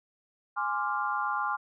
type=chord; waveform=sine; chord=D half-diminished seventh; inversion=second; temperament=equal; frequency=830.6 / 1046.5 / 1174.7 / 1396.9 Hz; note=Ab5 / C6 / D6 / F6; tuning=0 / 0 / 0 / 0 cents; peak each=-33 dBFS; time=0.56-1.57 s; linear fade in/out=20 ms; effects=none